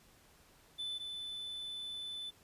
triangle tone pair in turn, 3509 / 3509 Hz, A7 / A7, -5 / -5 cents, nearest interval unison, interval 0 cents, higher neither, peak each -36 / -39 dBFS, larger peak first, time 0.78-0.99 / 0.99-2.31 s, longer second, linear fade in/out 20 ms, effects pink hiss -64 dBFS RMS until 2.43 s + resampled to 32000 Hz

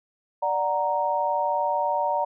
sine chord, D augmented, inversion none, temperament equal, 587.3 / 740 / 932.3 Hz, D5 / F#5 / A#5, 0 / 0 / 0 cents, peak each -27 / -28 / -24 dBFS, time 0.42-2.25 s, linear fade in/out 10 ms, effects none

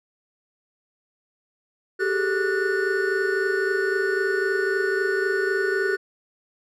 triangle tone cluster, 385.3 / 409.1 / 437.5 / 1471 / 1792 Hz, G4 / G#4 / A4 / F#6 / A6, -30 / -26 / -10 / -11 / +31 cents, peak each -22 / -28 / -28 / -24 / -30 dBFS, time 1.99-5.97 s, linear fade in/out 20 ms, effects none

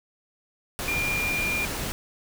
sine tone in noise, 2400 Hz, D7, 37 cents sharp, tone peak -25 dBFS, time 0.88-1.65 s, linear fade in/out 0 ms, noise pink, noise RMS -31 dBFS, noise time 0.79-1.92 s, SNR +3 dB, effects none

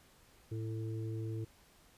harmonic tone, 111 Hz, A2, 16 cents sharp, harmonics 1 / 3 / 4, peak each -37 / -44 / -49 dBFS, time 0.51-1.45 s, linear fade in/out 10 ms, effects pink hiss -64 dBFS RMS until 1.97 s + resampled to 32000 Hz

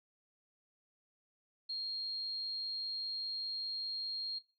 sine tone, 4235 Hz, C8, 20 cents sharp, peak -36 dBFS, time 1.69-4.39 s, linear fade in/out 10 ms, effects noise-tail reverb RT60 0.3 s tail -18 dB re dry

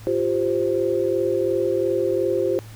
sine chord, F suspended second, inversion none, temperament equal, 349.2 / 392 / 523.3 Hz, F4 / G4 / C5, 0 / 0 / 0 cents, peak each -23 dBFS, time 0.07-2.59 s, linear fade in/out 0 ms, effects added 109 Hz sine -38 dBFS peak until 2.75 s + pink hiss -47 dBFS RMS until 2.75 s

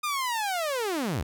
sawtooth linear sweep, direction down, 1233 to 55 Hz, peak -23 dBFS, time 0.03-1.23 s, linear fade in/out 10 ms, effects none

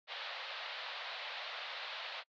white band-pass noise, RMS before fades -44 dBFS, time 0.07-2.24 s, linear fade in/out 50 ms, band 520 to 4200 Hz, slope 48 dB/octave, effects noise-tail reverb RT60 0.1 s tail -26 dB re dry

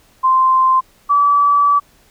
sine tone pair in turn, 1043 / 1150.9 Hz, C6 / D6, -6 / -35 cents, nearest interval major second, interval 171 cents, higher second, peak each -9 dBFS, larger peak neither, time 0.23-0.81 / 1.09-1.8 s, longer second, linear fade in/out 20 ms, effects pink hiss -52 dBFS RMS until 2.1 s

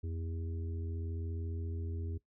harmonic tone with a mistuned harmonic, 80.8 Hz, E2, 34 cents flat, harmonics 1 / 3 / 4 / 5, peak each -36 / -50 / -51 / -51 dBFS, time 0.03-2.18 s, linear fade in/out 10 ms, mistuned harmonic 1, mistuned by +100 cents, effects noise-tail reverb RT60 0.1 s tail -17 dB re dry

